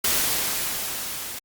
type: noise with level ramp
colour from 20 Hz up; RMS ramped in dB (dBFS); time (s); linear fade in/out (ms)
white; -21 to -34; 0.04-1.39; 5
effects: Opus 48 kbps